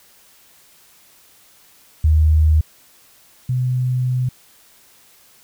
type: tone pair in turn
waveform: sine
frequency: 77.78 / 126.51 Hz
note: D#2 / B2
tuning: 0 / +42 cents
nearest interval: minor sixth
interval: 842 cents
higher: second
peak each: -10 / -16 dBFS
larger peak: first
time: 2.04-2.61 / 3.49-4.29 s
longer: second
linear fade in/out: 5 ms
effects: white hiss -51 dBFS RMS until 5.43 s